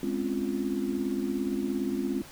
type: chord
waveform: sine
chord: Db major seventh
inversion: second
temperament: just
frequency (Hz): 207.9 / 259.9 / 277.2 / 346.5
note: Ab3 / C4 / Db4 / F4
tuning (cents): +2 / -11 / 0 / -14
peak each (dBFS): -33 / -32 / -33 / -33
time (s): 0.03-2.22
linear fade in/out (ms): 2
effects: pink hiss -48 dBFS RMS until 2.31 s